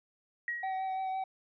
sine tone with exponential decay, 1901 Hz, A#6, 33 cents sharp, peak -30 dBFS, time 0.48-1.08 s, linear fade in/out 1 ms, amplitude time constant 130 ms
triangle tone with vibrato, 760 Hz, F#5, 46 cents sharp, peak -30 dBFS, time 0.63-1.24 s, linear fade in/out 5 ms, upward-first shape triangle, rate 5.9 Hz, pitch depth 16 cents each way
effects resampled to 11025 Hz

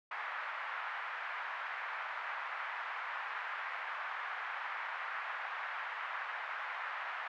white band-pass noise, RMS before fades -41 dBFS, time 0.11-7.28 s, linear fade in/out 5 ms, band 840 to 1900 Hz, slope 24 dB/octave, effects none

